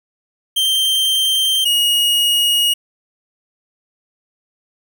45% pulse tone pair in turn, 3145 / 2879 Hz, G7 / F#7, +5 / -48 cents, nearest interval major second, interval 153 cents, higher first, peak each -13 / -12 dBFS, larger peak second, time 0.56-1.65 / 1.65-2.74 s, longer neither, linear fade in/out 10 ms, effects none

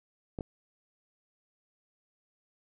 clicks, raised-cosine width 2 ms, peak -23 dBFS, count 2, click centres 0.388 / 0.408 s, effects none

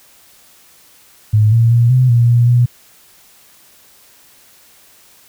sine tone with pitch steps, 107.1 / 115.5 / 118.3 / 127.7 / 118.6 / 119.5 / 121.6 Hz, A2 / A#2 / A#2 / C3 / A#2 / A#2 / B2, -46 / -16 / +26 / -42 / +30 / +43 / -26 cents, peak -7 dBFS, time 1.33-2.66 s, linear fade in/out 10 ms, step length 190 ms, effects white hiss -47 dBFS RMS until 5.28 s

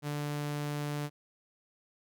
sawtooth tone, 146.83 Hz, D3, in tune, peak -29 dBFS, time 0.02-1.1 s, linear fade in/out 50 ms, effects none

